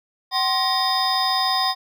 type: tone cluster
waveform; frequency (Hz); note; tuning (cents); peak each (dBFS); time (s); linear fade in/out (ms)
triangle; 758 / 1054 / 1884 / 3644 / 4997; F#5 / C6 / A#6 / A#7 / D#8; +42 / +12 / +18 / -40 / +7; -22 / -22 / -29 / -25 / -22; 0.31-1.75; 50
effects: none